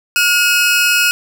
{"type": "tone pair together", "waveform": "sawtooth", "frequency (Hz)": [1432, 2556], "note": ["F6", "D#7"], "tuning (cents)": [43, 46], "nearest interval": "minor seventh", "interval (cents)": 1003, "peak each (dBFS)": -10, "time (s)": [0.16, 1.11], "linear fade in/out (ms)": 0, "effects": []}